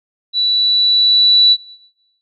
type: tone with level ramp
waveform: sine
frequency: 3949 Hz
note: B7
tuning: 1 cent flat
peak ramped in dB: -12 to -5 dBFS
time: 0.33-1.57 s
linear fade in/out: 50 ms
effects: noise-tail reverb RT60 0.8 s tail -20 dB re dry